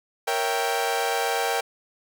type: chord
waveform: sawtooth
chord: A# diminished seventh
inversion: none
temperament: equal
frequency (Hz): 466.2 / 554.4 / 659.3 / 784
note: A#4 / C#5 / E5 / G5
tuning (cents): 0 / 0 / 0 / 0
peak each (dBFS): -24 / -28 / -28 / -22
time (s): 0.27-1.61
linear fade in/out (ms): 10
effects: none